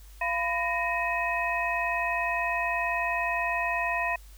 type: tone cluster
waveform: sine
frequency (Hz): 688 / 999 / 1861 / 2542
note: F5 / B5 / A#6 / D#7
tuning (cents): -26 / +20 / -3 / +36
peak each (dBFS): -31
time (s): 0.21-4.16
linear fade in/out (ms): 5
effects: added 50 Hz sine -46 dBFS peak until 4.37 s + white hiss -57 dBFS RMS until 4.37 s